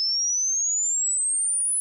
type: exponential sweep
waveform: sine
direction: up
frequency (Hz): 5210 to 10180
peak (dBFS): -21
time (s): 0-1.8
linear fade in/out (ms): 0
effects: none